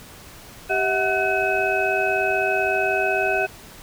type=tone cluster; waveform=sine; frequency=389.9 / 643 / 739 / 1508 / 2559 Hz; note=G4 / E5 / F#5 / F#6 / D#7; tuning=-9 / -43 / -2 / +32 / +48 cents; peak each=-25 dBFS; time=0.69-3.47 s; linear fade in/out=20 ms; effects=pink hiss -43 dBFS RMS until 3.82 s